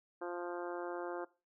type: harmonic tone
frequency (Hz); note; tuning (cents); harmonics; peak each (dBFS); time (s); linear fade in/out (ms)
175.2; F3; +6; 2 / 3 / 4 / 5 / 6 / 7 / 8 / 9; -41 / -45 / -47 / -49 / -51 / -52 / -53 / -54; 0.21-1.25; 10
effects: noise-tail reverb RT60 0.3 s tail -19 dB re dry